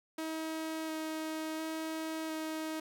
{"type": "tone with vibrato", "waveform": "sawtooth", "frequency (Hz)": 317.1, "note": "D#4", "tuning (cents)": 33, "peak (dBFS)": -32, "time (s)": [0.18, 2.8], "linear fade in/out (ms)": 5, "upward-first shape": "square", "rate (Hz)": 0.71, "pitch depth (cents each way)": 9, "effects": ["11-bit"]}